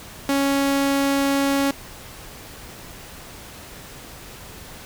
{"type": "tone", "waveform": "sawtooth", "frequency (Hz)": 277.2, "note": "C#4", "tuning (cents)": 0, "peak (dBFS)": -14, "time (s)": [0.29, 1.71], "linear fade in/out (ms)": 2, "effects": ["pink hiss -40 dBFS RMS until 4.85 s"]}